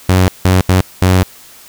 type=tone bursts at uneven times; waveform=sawtooth; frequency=92.5 Hz; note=F#2; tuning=in tune; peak=-3 dBFS; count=4; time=0.09-0.28 / 0.45-0.61 / 0.69-0.81 / 1.02-1.23 s; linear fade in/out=0 ms; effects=white hiss -39 dBFS RMS until 1.68 s